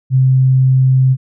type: tone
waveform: sine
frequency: 130.81 Hz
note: C3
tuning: in tune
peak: -7 dBFS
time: 0.1-1.17 s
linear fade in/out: 50 ms
effects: none